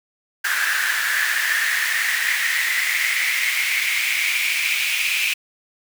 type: noise with high-pass filter sweep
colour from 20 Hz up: pink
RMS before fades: -21 dBFS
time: 0.44-5.34 s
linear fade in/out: 10 ms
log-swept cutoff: 1600 to 2500 Hz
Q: 7
effects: none